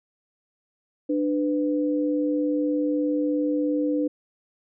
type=tone pair together; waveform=sine; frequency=297.2 / 499.8 Hz; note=D4 / B4; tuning=+21 / +21 cents; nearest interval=major sixth; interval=900 cents; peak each=-22 / -27 dBFS; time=1.09-4.08 s; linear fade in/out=10 ms; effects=none